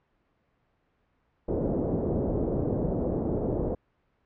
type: low-pass noise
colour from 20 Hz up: white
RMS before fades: -28 dBFS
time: 1.48-3.75 s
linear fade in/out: 5 ms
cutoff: 510 Hz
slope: 24 dB/octave
effects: pink hiss -71 dBFS RMS until 4.25 s + low-pass 2000 Hz 12 dB/octave